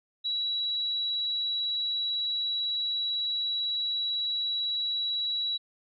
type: tone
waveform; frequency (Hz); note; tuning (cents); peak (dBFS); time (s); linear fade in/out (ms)
sine; 3906; B7; -20; -27; 0.24-5.58; 20
effects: none